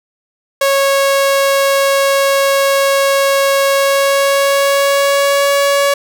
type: tone with pitch glide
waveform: sawtooth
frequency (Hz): 551 to 562.3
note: C#5 to C#5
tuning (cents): -11 to +25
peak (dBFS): -6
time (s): 0.61-5.94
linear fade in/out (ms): 5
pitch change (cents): +36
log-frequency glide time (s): 3.71-5.52
effects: none